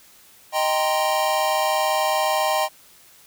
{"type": "chord", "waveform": "square", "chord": "C minor seventh", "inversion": "first", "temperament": "equal", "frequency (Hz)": [622.3, 784, 932.3, 1046.5], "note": ["Eb5", "G5", "Bb5", "C6"], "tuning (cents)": [0, 0, 0, 0], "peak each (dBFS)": [-24, -24, -28, -27], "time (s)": [0.52, 2.69], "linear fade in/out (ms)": 50, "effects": ["white hiss -51 dBFS RMS until 3.26 s"]}